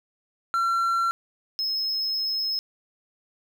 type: tone pair in turn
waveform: triangle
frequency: 1360 / 5173 Hz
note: F6 / E8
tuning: -46 / -33 cents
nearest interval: octave + major seventh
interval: 2313 cents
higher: second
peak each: -19 / -23 dBFS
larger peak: first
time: 0.54-1.11 / 1.59-2.59 s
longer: second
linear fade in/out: 0 ms
effects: none